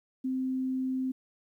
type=tone; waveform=sine; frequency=260 Hz; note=C4; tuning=11 cents flat; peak=-28 dBFS; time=0.24-1.12 s; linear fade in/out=10 ms; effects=11-bit